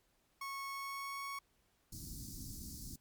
30% pulse tone with pitch glide, 1100 to 1109.6 Hz, C#6 to C#6, -14 to +1 cents, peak -38 dBFS, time 0.41-1.39 s, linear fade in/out 5 ms, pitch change +15 cents, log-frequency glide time 0.68-1.24 s
pink band-stop noise, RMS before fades -47 dBFS, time 1.92-2.96 s, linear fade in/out 5 ms, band 310 to 4600 Hz, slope 48 dB/octave
effects pink hiss -75 dBFS RMS until 3 s + MP3 96 kbps

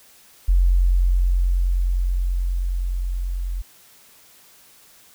sine tone with level ramp, 44.74 Hz, F1, 43 cents sharp, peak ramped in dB -12 to -23 dBFS, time 0.48-3.62 s, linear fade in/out 10 ms, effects white hiss -51 dBFS RMS until 5.14 s

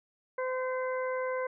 harmonic tone, 513 Hz, C5, 34 cents flat, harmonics 1 / 2 / 3 / 4, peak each -31 / -37 / -41 / -43 dBFS, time 0.38-1.47 s, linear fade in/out 5 ms, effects none

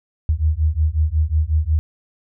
sine beating tone pair, 75.2 / 80.7 Hz, D2 / E2, +42 / -36 cents, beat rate 5.5 Hz, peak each -18 dBFS, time 0.29-1.79 s, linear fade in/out 0 ms, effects none

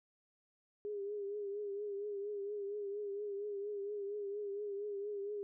sine tone with vibrato, 407.2 Hz, G#4, 34 cents flat, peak -38 dBFS, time 0.85-5.43 s, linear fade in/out 0 ms, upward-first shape triangle, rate 4.3 Hz, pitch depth 63 cents each way, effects none

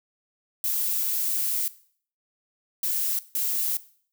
violet noise bursts at uneven times, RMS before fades -26 dBFS, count 3, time 0.64-1.68 / 2.83-3.19 / 3.35-3.77 s, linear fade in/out 2 ms, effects noise-tail reverb RT60 0.5 s tail -17 dB re dry

